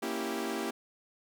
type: chord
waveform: sawtooth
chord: A# diminished seventh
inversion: none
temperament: equal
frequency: 233.1 / 277.2 / 329.6 / 392 Hz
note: A#3 / C#4 / E4 / G4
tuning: 0 / 0 / 0 / 0 cents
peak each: -34 / -36 / -34 / -33 dBFS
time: 0.02-0.71 s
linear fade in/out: 10 ms
effects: none